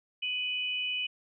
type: tone pair together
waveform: sine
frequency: 2503 / 2972 Hz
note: D#7 / F#7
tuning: +10 / +7 cents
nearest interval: minor third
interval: 297 cents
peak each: -33 / -32 dBFS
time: 0.22-1.07 s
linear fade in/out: 10 ms
effects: none